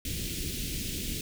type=band-stop noise; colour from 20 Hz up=pink; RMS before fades=-34 dBFS; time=0.05-1.21 s; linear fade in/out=2 ms; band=360 to 2500 Hz; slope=24 dB/octave; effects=none